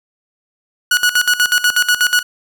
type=tone with tremolo; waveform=sawtooth; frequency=1464 Hz; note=F#6; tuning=19 cents flat; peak=-6 dBFS; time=0.91-2.23 s; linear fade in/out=5 ms; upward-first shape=square; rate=8.2 Hz; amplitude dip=80%; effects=none